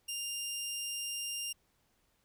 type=tone; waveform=15% pulse; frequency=2800 Hz; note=F7; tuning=4 cents sharp; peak=-29 dBFS; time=0.08-1.53 s; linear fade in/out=10 ms; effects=pink hiss -74 dBFS RMS until 2.24 s